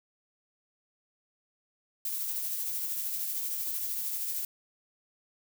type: noise with tremolo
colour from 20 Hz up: violet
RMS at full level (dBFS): -32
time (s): 2.05-4.45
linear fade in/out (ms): 2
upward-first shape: triangle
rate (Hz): 13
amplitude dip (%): 35
effects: none